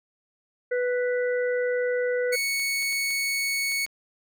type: harmonic tone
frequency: 493.9 Hz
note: B4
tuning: in tune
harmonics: 1 / 3 / 4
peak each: -23 / -33 / -35 dBFS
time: 0.71-2.36 s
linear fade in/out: 10 ms
type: tone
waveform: sawtooth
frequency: 2217 Hz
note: C#7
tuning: in tune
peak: -21 dBFS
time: 2.32-3.86 s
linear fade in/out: 10 ms
type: clicks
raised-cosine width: 0.2 ms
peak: -28 dBFS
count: 6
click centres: 2.597 / 2.825 / 2.926 / 3.107 / 3.719 / 3.864 s
effects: none